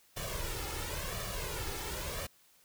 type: noise with flanger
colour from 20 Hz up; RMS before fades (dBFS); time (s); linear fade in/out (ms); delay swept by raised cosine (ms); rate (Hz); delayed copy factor
pink; -38; 0.16-2.27; 10; 1.7 to 2.32; 0.95; +0.7
effects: white hiss -65 dBFS RMS until 2.64 s